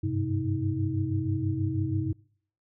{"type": "tone cluster", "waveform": "sine", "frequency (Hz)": [96.1, 102.3, 130.8, 316.6], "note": ["G2", "G#2", "C3", "D#4"], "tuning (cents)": [-34, -26, 0, 30], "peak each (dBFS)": -31, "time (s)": [0.03, 2.13], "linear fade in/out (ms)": 10, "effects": ["noise-tail reverb RT60 0.6 s tail -25 dB re dry"]}